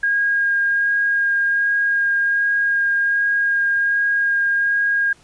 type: tone with vibrato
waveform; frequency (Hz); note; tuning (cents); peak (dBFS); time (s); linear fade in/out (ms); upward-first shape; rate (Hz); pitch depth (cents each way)
sine; 1625; G#6; -38; -15; 0.03-5.13; 5; sine; 1.3; 9
effects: pink hiss -52 dBFS RMS until 5.23 s + resampled to 22050 Hz